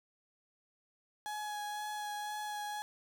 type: tone with vibrato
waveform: 35% pulse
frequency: 838 Hz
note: G#5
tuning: 15 cents sharp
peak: -36 dBFS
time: 1.26-2.82 s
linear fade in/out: 0 ms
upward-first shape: sine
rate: 2 Hz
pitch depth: 14 cents each way
effects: none